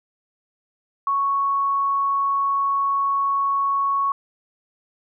sine tone, 1108.7 Hz, C#6, in tune, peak -18 dBFS, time 1.07-4.12 s, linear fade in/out 2 ms, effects none

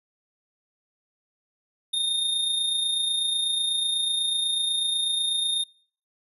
square tone with amplitude modulation, 3664 Hz, A#7, 31 cents flat, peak -22 dBFS, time 1.93-5.64 s, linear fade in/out 10 ms, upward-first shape sine, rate 28.1 Hz, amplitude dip 40%, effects noise-tail reverb RT60 0.5 s tail -24 dB re dry + resampled to 32000 Hz

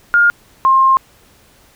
sine tone pair in turn, 1415 / 1062.4 Hz, F6 / C6, +22 / +26 cents, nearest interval perfect fourth, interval 496 cents, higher first, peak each -7 dBFS, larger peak neither, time 0.14-0.3 / 0.65-0.97 s, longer second, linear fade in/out 0 ms, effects pink hiss -49 dBFS RMS until 1.75 s

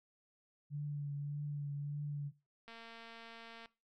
sine tone with vibrato, 144.9 Hz, D3, 23 cents flat, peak -37 dBFS, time 0.7-2.32 s, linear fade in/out 50 ms, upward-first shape triangle, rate 1.7 Hz, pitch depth 27 cents each way
click train, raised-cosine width 0.3 ms, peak -37 dBFS, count 225, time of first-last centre 2.68-3.658 s, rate 229 Hz
effects noise-tail reverb RT60 0.3 s tail -20 dB re dry

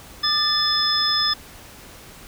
sine tone cluster, 1207 / 1760 / 3497 / 5130 Hz, D6 / A6 / A7 / E8, +47 / 0 / -11 / -48 cents, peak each -26 / -28 / -23 / -20 dBFS, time 0.23-1.34 s, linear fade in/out 10 ms, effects pink hiss -43 dBFS RMS until 2.27 s

